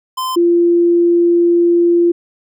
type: tone pair in turn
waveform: square / sine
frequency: 1032 / 344.4 Hz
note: C6 / F4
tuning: -24 / -24 cents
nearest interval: octave + perfect fifth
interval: 1900 cents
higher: first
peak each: -18 / -8 dBFS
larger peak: second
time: 0.17-0.36 / 0.36-2.12 s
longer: second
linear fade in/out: 10 ms
effects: none